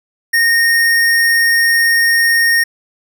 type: tone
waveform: square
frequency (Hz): 1849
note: A#6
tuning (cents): -15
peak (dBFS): -10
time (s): 0.33-2.64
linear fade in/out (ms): 10
effects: none